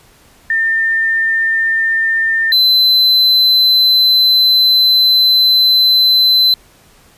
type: tone pair in turn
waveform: sine / triangle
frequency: 1804 / 4050 Hz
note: A6 / B7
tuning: +43 / +43 cents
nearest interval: octave + major second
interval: 1400 cents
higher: second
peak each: -11 / -6 dBFS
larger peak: second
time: 0.5-2.52 / 2.52-6.54 s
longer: second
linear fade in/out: 2 ms
effects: pink hiss -47 dBFS RMS until 7.17 s + resampled to 32000 Hz